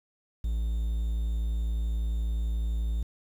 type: tone with quantisation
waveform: triangle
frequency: 55.8 Hz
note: A1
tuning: 25 cents sharp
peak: -24 dBFS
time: 0.44-3.03 s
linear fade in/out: 5 ms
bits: 9
effects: none